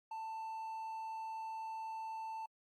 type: tone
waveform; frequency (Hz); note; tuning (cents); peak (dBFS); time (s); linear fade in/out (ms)
triangle; 888; A5; +16; -39; 0.11-2.46; 5
effects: AAC 64 kbps